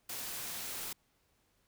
white noise, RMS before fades -41 dBFS, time 0.09-0.93 s, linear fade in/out 5 ms, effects pink hiss -74 dBFS RMS until 1.67 s

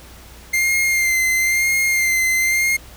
45% pulse tone with vibrato, 2100 Hz, C7, 6 cents sharp, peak -15 dBFS, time 0.53-2.77 s, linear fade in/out 10 ms, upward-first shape sine, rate 1 Hz, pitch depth 31 cents each way, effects added 60 Hz sine -42 dBFS peak until 2.96 s + pink hiss -43 dBFS RMS until 2.96 s

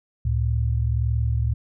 sine tone pair together, 71 / 112.6 Hz, C#2 / A2, +42 / +40 cents, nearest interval minor sixth, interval 798 cents, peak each -22 dBFS, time 0.25-1.54 s, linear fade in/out 5 ms, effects none

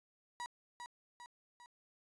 35% pulse tone with echo, 965 Hz, B5, 40 cents flat, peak -39 dBFS, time 0.4-0.46 s, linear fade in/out 0 ms, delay 400 ms, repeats 3, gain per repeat -5 dB, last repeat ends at 1.66 s, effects resampled to 22050 Hz

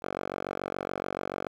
5% pulse tone with band-pass filter, 47 Hz, F#1, 28 cents sharp, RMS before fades -35 dBFS, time 0.02-1.48 s, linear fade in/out 10 ms, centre 820 Hz, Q 1.2, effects 10-bit

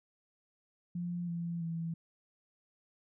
sine tone with pitch steps, 174.61 / 170.03 / 165.57 Hz, F3 / F3 / E3, 0 / -46 / +8 cents, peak -34 dBFS, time 0.95-1.94 s, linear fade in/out 5 ms, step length 330 ms, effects none

